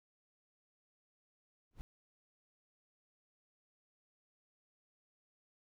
brown noise with exponential growth, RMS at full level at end -44 dBFS, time 1.71-1.81 s, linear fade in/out 0 ms, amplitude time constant 21 ms, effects none

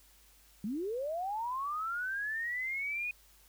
sine linear sweep, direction up, 189.4 to 2489 Hz, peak -33 dBFS, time 0.64-3.11 s, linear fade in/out 2 ms, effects added 50 Hz sine -64 dBFS peak until 3.48 s + white hiss -63 dBFS RMS until 3.48 s

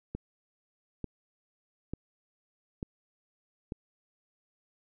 click train, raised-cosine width 3 ms, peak -22 dBFS, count 5, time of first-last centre 0.15-3.721 s, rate 1.12 Hz, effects none

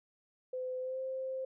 sine tone with pitch glide, 510 to 524.3 Hz, C5 to C5, -44 to +3 cents, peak -35 dBFS, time 0.53-1.45 s, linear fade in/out 5 ms, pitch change +47 cents, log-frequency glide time 0.8-1 s, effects none

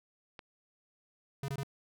click, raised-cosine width 0.3 ms, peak -29 dBFS, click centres 0.392 s
square tone bursts, 138 Hz, C#3, 7 cents flat, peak -35 dBFS, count 3, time 1.43-1.633 s, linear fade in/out 2 ms, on 53 ms, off 22 ms
effects none

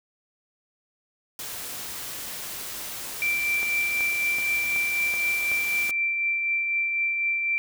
white noise, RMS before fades -35 dBFS, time 1.39-5.91 s, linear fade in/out 2 ms
sine tone with tremolo, 2349 Hz, D7, in tune, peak -21 dBFS, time 3.22-7.58 s, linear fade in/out 0 ms, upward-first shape triangle, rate 4 Hz, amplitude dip 35%
click train, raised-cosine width 0.5 ms, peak -22 dBFS, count 7, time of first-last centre 3.63-5.894 s, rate 2.65 Hz
effects none

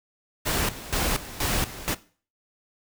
pink noise with tremolo, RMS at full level -25 dBFS, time 0.45-1.95 s, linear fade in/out 20 ms, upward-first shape square, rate 2.1 Hz, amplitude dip 80%, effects noise-tail reverb RT60 0.4 s tail -18 dB re dry

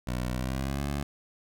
15% pulse tone with pitch glide, 61.74 to 70.92 Hz, B1 to C#2, 0 to +40 cents, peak -23 dBFS, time 0.07-1.03 s, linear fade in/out 5 ms, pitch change +240 cents, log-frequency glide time 0.31-0.85 s, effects none

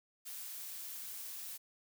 blue noise with amplitude modulation, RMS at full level -44 dBFS, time 0.25-1.58 s, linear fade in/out 20 ms, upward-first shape sine, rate 183 Hz, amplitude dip 30%, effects none

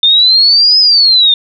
sine exponential two-way sweep, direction up then down, 3600 to 5120 to 3600 Hz, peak -4 dBFS, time 0.03-1.34 s, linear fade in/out 2 ms, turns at 0.79 s, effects none

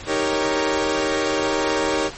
sawtooth chord, Eb dominant seventh, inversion none, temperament equal, 311.1 / 392 / 466.2 / 554.4 Hz, Eb4 / G4 / Bb4 / Db5, 0 / 0 / 0 / 0 cents, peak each -21 dBFS, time 0.06-2.11 s, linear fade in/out 50 ms, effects pink hiss -36 dBFS RMS until 2.17 s + MP3 32 kbps

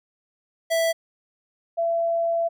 square / sine tone pair in turn, 659.3 / 672 Hz, E5 / E5, 0 / +33 cents, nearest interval unison, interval 33 cents, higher second, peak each -20 dBFS, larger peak neither, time 0.7-0.93 / 1.77-2.49 s, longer second, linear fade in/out 20 ms, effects none

